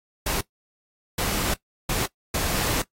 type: noise bursts at uneven times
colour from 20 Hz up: pink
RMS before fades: -25 dBFS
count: 4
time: 0.26-0.41 / 1.18-1.54 / 1.89-2.06 / 2.34-2.82 s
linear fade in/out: 5 ms
effects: noise-tail reverb RT60 0.1 s tail -19 dB re dry + AAC 48 kbps